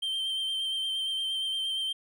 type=tone with vibrato; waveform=triangle; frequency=3136 Hz; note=G7; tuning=in tune; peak=-27 dBFS; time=0.02-1.93 s; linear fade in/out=10 ms; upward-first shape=sine; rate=8.6 Hz; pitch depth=20 cents each way; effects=none